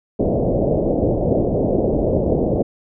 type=low-pass noise; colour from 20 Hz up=white; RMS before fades=-18 dBFS; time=0.19-2.63 s; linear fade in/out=10 ms; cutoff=630 Hz; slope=48 dB/octave; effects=none